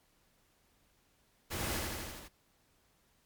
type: noise with echo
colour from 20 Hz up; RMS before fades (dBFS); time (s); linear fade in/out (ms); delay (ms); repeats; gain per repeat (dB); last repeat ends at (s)
pink; -38; 1.5-1.8; 20; 81; 6; -2; 2.286
effects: pink hiss -71 dBFS RMS until 3.25 s + MP3 96 kbps